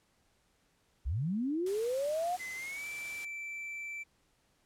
sine linear sweep, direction up, 51 to 740 Hz, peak -30 dBFS, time 1.05-2.37 s, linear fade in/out 20 ms
white noise, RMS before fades -48 dBFS, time 1.66-3.25 s, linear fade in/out 5 ms
triangle tone with pitch glide, 2041 to 2331 Hz, C7 to D7, -44 to -14 cents, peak -37 dBFS, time 2.39-4.04 s, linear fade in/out 20 ms, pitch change +230 cents, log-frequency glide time 2.54-2.86 s
effects pink hiss -72 dBFS RMS until 4.65 s + low-pass 11000 Hz 12 dB/octave

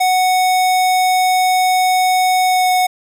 square tone with pitch glide, 740 to 735.3 Hz, F#5 to F#5, 0 to -11 cents, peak -12 dBFS, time 0-2.87 s, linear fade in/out 10 ms, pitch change -11 cents, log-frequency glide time 2.46-2.69 s, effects none

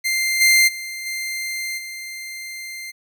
sawtooth tone with level steps, 2093 Hz, C7, in tune, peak -15 / -8 / -25 / -21 / -27 dBFS, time 0.04-2.92 s, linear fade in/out 20 ms, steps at 0.4 / 0.67 / 1.05 / 1.77 s, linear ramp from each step 20 ms, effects none

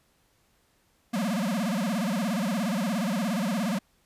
square tone with vibrato, 207.7 Hz, G#3, in tune, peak -26 dBFS, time 1.13-3.79 s, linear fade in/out 10 ms, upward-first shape sine, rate 17 Hz, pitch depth 270 cents each way, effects pink hiss -67 dBFS RMS until 4.05 s + resampled to 32000 Hz

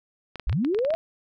clicks, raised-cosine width 0.3 ms, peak -20 dBFS, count 10, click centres 0.357 / 0.397 / 0.496 / 0.528 / 0.648 / 0.747 / 0.789 / 0.849 / 0.905 / 0.939 s
sine linear sweep, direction up, 36.71 to 671 Hz, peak -21 dBFS, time 0.47-0.95 s, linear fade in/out 0 ms
effects none

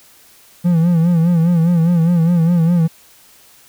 triangle tone with vibrato, 169.2 Hz, E3, 45 cents sharp, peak -8 dBFS, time 0.64-2.88 s, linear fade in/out 20 ms, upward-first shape sine, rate 4.9 Hz, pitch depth 82 cents each way, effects white hiss -47 dBFS RMS until 3.68 s

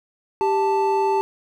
triangle tone pair together, 392.4 / 881 Hz, G4 / A5, +2 / +2 cents, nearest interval octave + major second, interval 1400 cents, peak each -18 dBFS, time 0.41-1.21 s, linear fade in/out 0 ms, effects none

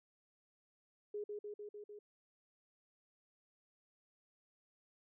sine tone with echo, 415.3 Hz, G#4, in tune, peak -39 dBFS, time 1.14-1.24 s, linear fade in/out 5 ms, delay 150 ms, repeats 5, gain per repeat -2 dB, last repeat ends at 1.99 s, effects none

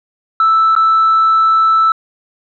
sine tone with dropouts, 1318.5 Hz, E6, in tune, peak -6 dBFS, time 0.4-1.92 s, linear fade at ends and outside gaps 2 ms, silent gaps 0.752-0.763 s, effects tanh soft clip ceiling -5 dBFS

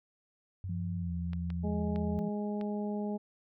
sine tone with pitch glide, 94.3 to 82.57 Hz, F#2 to E2, +33 to +3 cents, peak -35 dBFS, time 0.64-2.19 s, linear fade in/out 0 ms, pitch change -230 cents, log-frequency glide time 0.98-1.12 s
sine tone, 172.8 Hz, F3, 18 cents flat, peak -35 dBFS, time 0.69-2.29 s, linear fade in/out 5 ms
clicks, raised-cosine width 0.3 ms, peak -31 dBFS, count 4, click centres 1.333 / 1.503 / 1.96 / 2.612 s
harmonic tone, 207.7 Hz, G#3, in tune, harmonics 1 / 2 / 3 / 4, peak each -33 / -39 / -43 / -45 dBFS, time 1.63-3.18 s, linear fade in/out 20 ms
effects none

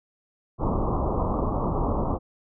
pink low-pass noise, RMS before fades -25 dBFS, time 0.58-2.19 s, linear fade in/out 50 ms, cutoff 1200 Hz, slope 96 dB/octave, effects none

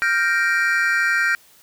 triangle chord, G minor seventh, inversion third, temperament equal, 1396.9 / 1568 / 1864.7 / 2349 Hz, F6 / G6 / Bb6 / D7, 0 / 0 / 0 / 0 cents, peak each -20 / -19 / -20 / -24 dBFS, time 0.02-1.35 s, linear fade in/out 0 ms, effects white hiss -52 dBFS RMS until 1.62 s

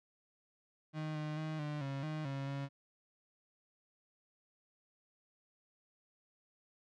35% pulse tone with pitch steps, 155.1 / 152.5 / 156.5 / 149 / 137.3 / 154.8 / 137.2 / 138.9 Hz, D#3 / D#3 / D#3 / D3 / C#3 / D#3 / C#3 / C#3, -5 / -34 / +10 / +25 / -16 / -9 / -17 / +4 cents, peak -36 dBFS, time 0.93-2.69 s, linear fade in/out 50 ms, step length 220 ms, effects low-pass 4000 Hz 12 dB/octave

